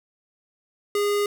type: tone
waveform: square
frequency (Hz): 410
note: G#4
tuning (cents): -22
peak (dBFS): -21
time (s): 0.95-1.26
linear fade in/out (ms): 2
effects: none